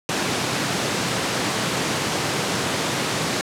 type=high-pass noise; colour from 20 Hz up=pink; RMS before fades=-23 dBFS; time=0.09-3.41 s; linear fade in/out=0 ms; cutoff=120 Hz; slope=24 dB/octave; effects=low-pass 8000 Hz 12 dB/octave